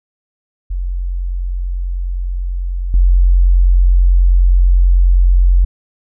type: tone with level steps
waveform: sine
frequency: 44.67 Hz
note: F1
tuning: 40 cents sharp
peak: -16 / -6 dBFS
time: 0.7-5.65 s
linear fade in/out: 10 ms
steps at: 2.94 s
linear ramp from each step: 2 ms
effects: none